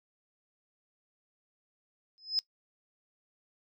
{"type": "tone with exponential growth", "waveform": "sine", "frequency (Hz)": 5100, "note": "D#8", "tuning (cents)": 42, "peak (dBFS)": -22, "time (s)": [2.18, 2.39], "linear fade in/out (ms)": 0, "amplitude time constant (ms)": 45, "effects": ["noise-tail reverb RT60 0.1 s tail -22 dB re dry"]}